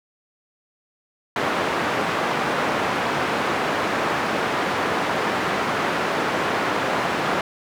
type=band-pass noise; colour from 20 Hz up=white; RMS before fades=-23 dBFS; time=1.36-7.41 s; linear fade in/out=2 ms; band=160 to 1400 Hz; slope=12 dB/octave; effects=none